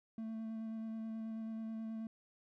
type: tone with vibrato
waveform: triangle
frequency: 222.5 Hz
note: A3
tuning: 20 cents sharp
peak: -38 dBFS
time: 0.18-2.07 s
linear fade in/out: 2 ms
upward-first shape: square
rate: 9.3 Hz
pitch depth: 10 cents each way
effects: none